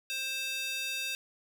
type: tone with high-pass filter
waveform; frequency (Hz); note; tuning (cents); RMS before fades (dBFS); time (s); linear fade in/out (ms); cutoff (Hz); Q
square; 527; C5; +12; -35; 0.1-1.15; 0; 2900; 2.4
effects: none